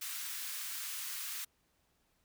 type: high-pass noise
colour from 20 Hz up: white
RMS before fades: -41 dBFS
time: 0.01-1.45 s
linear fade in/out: 10 ms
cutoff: 1200 Hz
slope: 24 dB/octave
effects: pink hiss -75 dBFS RMS until 2.24 s